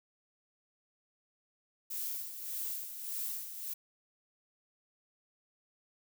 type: noise with tremolo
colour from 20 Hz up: violet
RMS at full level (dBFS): -37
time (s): 1.9-3.74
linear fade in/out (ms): 10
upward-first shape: sine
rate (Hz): 1.7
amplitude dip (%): 60
effects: none